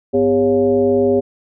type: tone with frequency modulation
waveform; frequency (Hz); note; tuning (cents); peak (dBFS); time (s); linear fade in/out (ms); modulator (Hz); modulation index
sine; 402.7; G4; +47; -11; 0.13-1.21; 20; 152; 1.1
effects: none